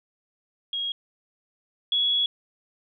sine tone pair in turn, 3283 / 3362 Hz, G#7 / G#7, -21 / +20 cents, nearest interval unison, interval 41 cents, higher second, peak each -26 / -20 dBFS, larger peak second, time 0.73-0.92 / 1.92-2.26 s, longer second, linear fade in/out 2 ms, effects none

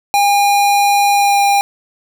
square tone with pitch glide, 810 to 803 Hz, G#5 to G5, -43 to +41 cents, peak -10 dBFS, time 0.14-1.61 s, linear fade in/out 0 ms, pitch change -16 cents, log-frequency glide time 1.13-1.4 s, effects none

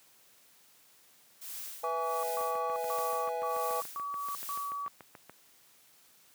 blue noise with tremolo, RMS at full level -41 dBFS, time 1.41-4.83 s, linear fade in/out 10 ms, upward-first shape sine, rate 1.4 Hz, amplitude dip 90%
triangle chord, E major, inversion second, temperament equal, 493.9 / 659.3 / 830.6 Hz, B4 / E5 / G#5, 0 / 0 / 0 cents, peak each -34 / -36 / -34 dBFS, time 1.83-3.81 s, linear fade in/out 10 ms
sine tone bursts, 1140 Hz, C#6, 48 cents sharp, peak -34 dBFS, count 6, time 1.84-4.88 s, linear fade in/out 0 ms, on 390 ms, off 140 ms
click train, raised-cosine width 0.5 ms, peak -32 dBFS, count 21, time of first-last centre 2.41-5.296 s, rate 6.93 Hz
effects white hiss -62 dBFS RMS until 6.34 s + high-pass 100 Hz 12 dB/octave

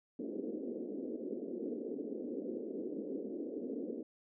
pink band-pass noise, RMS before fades -41 dBFS, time 0.19-4.03 s, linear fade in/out 5 ms, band 230 to 490 Hz, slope 48 dB/octave, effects none

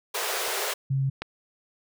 pink high-pass noise, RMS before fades -29 dBFS, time 0.14-0.74 s, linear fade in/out 10 ms, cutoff 370 Hz, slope 96 dB/octave
clicks, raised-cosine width 0.3 ms, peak -23 / -15 dBFS, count 2, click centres 0.481 / 1.22 s
sine tone, 135.3 Hz, C#3, 42 cents flat, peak -22 dBFS, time 0.9-1.1 s, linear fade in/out 10 ms
effects none

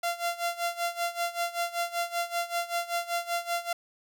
sawtooth tone with tremolo, 689 Hz, F5, 24 cents flat, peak -22 dBFS, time 0.03-3.73 s, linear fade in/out 5 ms, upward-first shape sine, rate 5.2 Hz, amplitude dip 85%, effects none

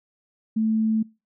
sine tone, 220 Hz, A3, in tune, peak -19 dBFS, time 0.56-1.03 s, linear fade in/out 10 ms, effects noise-tail reverb RT60 0.3 s tail -25 dB re dry

